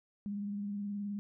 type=tone with vibrato; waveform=sine; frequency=203.3 Hz; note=G#3; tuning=37 cents flat; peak=-35 dBFS; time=0.26-1.19 s; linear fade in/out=0 ms; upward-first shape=triangle; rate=19 Hz; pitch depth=35 cents each way; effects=none